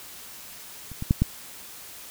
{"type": "clicks", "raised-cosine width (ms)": 5, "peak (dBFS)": [-27, -18, -6, -7], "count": 4, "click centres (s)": [0.917, 1.024, 1.109, 1.22], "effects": ["white hiss -43 dBFS RMS until 2.1 s"]}